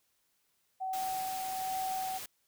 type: tone with tremolo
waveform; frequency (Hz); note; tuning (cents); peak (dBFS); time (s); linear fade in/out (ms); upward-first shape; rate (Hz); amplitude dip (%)
sine; 757; F#5; +39; -32; 0.8-2.19; 20; sine; 1.2; 30
type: noise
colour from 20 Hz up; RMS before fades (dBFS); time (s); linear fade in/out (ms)
white; -43; 0.93-2.26; 5
effects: white hiss -75 dBFS RMS until 2.47 s